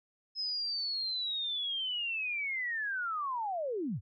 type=linear sweep; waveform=sine; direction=down; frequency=5150 to 73.42 Hz; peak=-32 dBFS; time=0.35-4.01 s; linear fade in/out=50 ms; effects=none